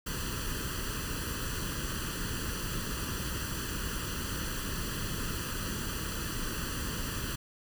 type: noise with comb filter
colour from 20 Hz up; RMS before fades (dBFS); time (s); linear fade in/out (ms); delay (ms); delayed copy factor
pink; -35; 0.06-7.36; 10; 0.67; +0.8
effects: none